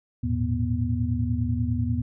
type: tone cluster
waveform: sine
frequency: 81.4 / 108.2 / 118.3 / 243.3 Hz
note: E2 / A2 / A#2 / B3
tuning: -21 / -29 / +26 / -26 cents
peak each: -28 / -27 / -29 / -28 dBFS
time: 0.23-2.02 s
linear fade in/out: 10 ms
effects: none